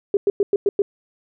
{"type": "tone bursts", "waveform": "sine", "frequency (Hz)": 402, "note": "G4", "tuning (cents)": 44, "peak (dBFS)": -13, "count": 6, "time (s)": [0.14, 0.82], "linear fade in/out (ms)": 2, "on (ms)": 30, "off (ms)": 100, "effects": []}